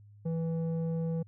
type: tone with low-pass filter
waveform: square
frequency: 164.3 Hz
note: E3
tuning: 5 cents flat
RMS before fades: -32 dBFS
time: 0.25-1.23 s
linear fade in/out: 10 ms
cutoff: 420 Hz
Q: 1.7
effects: added 103 Hz sine -52 dBFS peak until 1.27 s